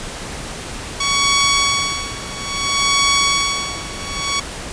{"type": "tone with tremolo", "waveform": "10% pulse", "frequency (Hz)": 1122, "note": "C#6", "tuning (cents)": 21, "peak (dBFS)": -4, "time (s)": [1, 4.4], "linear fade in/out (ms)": 5, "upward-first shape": "sine", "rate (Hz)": 0.6, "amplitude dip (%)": 90, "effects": ["pink hiss -29 dBFS RMS until 4.72 s", "resampled to 22050 Hz"]}